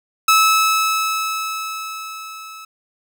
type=tone with level ramp; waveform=sawtooth; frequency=1300 Hz; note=E6; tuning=24 cents flat; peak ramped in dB=-6 to -31 dBFS; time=0.28-2.65 s; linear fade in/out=5 ms; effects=none